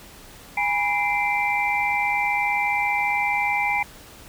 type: tone cluster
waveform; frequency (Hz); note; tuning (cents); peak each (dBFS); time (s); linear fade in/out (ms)
sine; 823 / 968 / 2075 / 2350; G#5 / B5 / C7 / D7; -16 / -35 / -15 / +1; -24 / -30 / -25 / -25; 0.57-3.83; 5
effects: pink hiss -45 dBFS RMS until 4.28 s

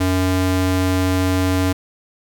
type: ring-modulated tone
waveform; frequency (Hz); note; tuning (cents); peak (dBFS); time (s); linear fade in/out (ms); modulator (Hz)
square; 185; F#3; 0; -13; 0-1.73; 10; 96.3
effects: none

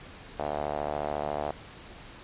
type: tone with band-pass filter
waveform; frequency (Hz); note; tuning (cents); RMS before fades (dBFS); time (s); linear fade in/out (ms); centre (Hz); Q
sawtooth; 74; D2; +14; -32; 0.39-1.51; 0; 690; 3.4
effects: pink hiss -47 dBFS RMS until 2.23 s + resampled to 8000 Hz

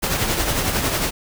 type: noise with tremolo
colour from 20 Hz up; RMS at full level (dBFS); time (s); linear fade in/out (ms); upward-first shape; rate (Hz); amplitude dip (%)
pink; -19; 0.02-1.11; 20; triangle; 11; 50
effects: none

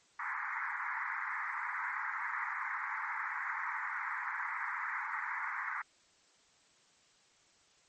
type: band-pass noise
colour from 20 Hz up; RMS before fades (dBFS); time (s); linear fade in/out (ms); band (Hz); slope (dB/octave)
white; -38; 0.19-5.82; 5; 860 to 2100; 96
effects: white hiss -67 dBFS RMS until 7.88 s + MP3 32 kbps

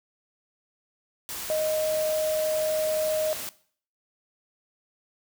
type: tone in noise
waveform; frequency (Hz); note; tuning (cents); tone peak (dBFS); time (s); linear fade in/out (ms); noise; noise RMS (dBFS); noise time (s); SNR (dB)
sine; 622.3; D#5; 0; -23; 1.5-3.33; 0; white; -35; 1.29-3.49; +9
effects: noise-tail reverb RT60 0.5 s tail -18 dB re dry

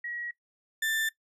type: tone pair in turn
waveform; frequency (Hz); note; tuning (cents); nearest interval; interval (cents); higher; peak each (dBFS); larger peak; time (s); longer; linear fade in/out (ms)
sine / 35% pulse; 1910 / 1775.9; A#6 / A6; +42 / +16; minor second; 126; first; -34 / -25; second; 0.04-0.31 / 0.82-1.09; neither; 5
effects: noise-tail reverb RT60 0.1 s tail -18 dB re dry + resampled to 32000 Hz

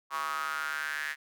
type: tone with high-pass filter sweep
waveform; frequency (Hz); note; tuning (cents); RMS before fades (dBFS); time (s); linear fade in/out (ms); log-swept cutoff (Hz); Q
square; 74.2; D2; +18; -34; 0.1-1.16; 50; 1100 to 1800; 6.6
effects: none

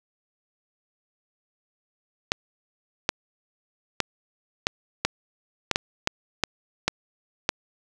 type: clicks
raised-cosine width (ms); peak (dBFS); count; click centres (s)
0.2; -3; 11; 2.319 / 3.091 / 4.003 / 4.669 / 5.05 / 5.713 / 5.759 / 6.074 / 6.437 / 6.88 / 7.491
effects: none

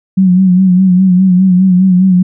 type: tone with vibrato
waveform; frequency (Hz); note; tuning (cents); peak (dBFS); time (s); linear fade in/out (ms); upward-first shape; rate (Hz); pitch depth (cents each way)
sine; 185; F#3; 0; -4; 0.17-2.23; 10; sine; 4.9; 58
effects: none

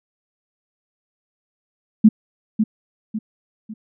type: tone with echo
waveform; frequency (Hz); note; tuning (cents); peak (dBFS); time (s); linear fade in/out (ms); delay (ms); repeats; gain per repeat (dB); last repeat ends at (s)
sine; 217.1; A3; -23; -5; 2.04-2.09; 10; 550; 3; -8; 3.74
effects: none

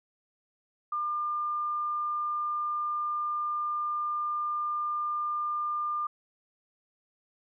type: tone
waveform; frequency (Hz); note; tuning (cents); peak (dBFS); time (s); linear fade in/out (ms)
sine; 1200; D6; +37; -28; 0.92-6.07; 5
effects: none

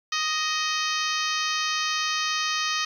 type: harmonic tone with a mistuned harmonic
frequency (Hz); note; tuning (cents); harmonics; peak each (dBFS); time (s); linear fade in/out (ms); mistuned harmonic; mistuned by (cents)
622.3; D#5; 0; 2 / 3 / 4 / 5 / 6 / 7 / 8 / 9 / 10; -29 / -31 / -32 / -33 / -34 / -34 / -35 / -36 / -36; 0.12-2.85; 5; 4; +27
effects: 9-bit

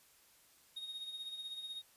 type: tone with tremolo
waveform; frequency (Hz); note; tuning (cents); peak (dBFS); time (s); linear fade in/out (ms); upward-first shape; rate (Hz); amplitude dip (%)
triangle; 3729; A#7; 0; -39; 0.76-1.82; 10; sine; 16; 55
effects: white hiss -66 dBFS RMS until 1.96 s + resampled to 32000 Hz

